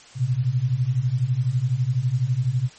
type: beating tone pair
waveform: sine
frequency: 118.8 / 130.8 Hz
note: A#2 / C3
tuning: +33 / 0 cents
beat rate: 12 Hz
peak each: -23 / -21 dBFS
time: 0.15-2.7 s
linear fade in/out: 50 ms
effects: white hiss -47 dBFS RMS until 2.78 s + MP3 32 kbps